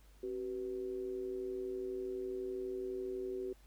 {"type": "tone with amplitude modulation", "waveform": "sine", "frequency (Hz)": 379, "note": "F#4", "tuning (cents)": 42, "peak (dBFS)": -34, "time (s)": [0.23, 3.53], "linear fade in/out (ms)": 5, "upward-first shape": "sine", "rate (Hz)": 112, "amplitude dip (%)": 70, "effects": ["added 50 Hz sine -59 dBFS peak until 3.66 s", "pink hiss -68 dBFS RMS until 3.66 s"]}